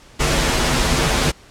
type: noise with comb filter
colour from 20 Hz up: pink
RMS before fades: -17 dBFS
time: 0.19-1.32 s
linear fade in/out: 20 ms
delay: 10 ms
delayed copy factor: -0.7
effects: pink hiss -46 dBFS RMS until 1.5 s + low-pass 8000 Hz 12 dB/octave